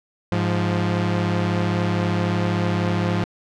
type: tone pair together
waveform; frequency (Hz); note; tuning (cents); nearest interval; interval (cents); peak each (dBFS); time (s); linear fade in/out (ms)
sawtooth; 103.83 / 174.62; G#2 / F3; 0 / 0; major sixth; 900; -18; 0.32-3.24; 0
effects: low-pass 4000 Hz 12 dB/octave